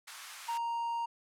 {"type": "high-pass noise", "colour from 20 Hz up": "pink", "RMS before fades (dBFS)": -47, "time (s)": [0.07, 0.58], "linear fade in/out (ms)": 10, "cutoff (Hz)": 1000, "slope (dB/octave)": 24}
{"type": "tone", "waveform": "triangle", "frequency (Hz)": 932.3, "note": "A#5", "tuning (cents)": 0, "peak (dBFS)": -30, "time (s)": [0.48, 1.06], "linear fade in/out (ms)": 10}
{"effects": ["low-pass 12000 Hz 12 dB/octave"]}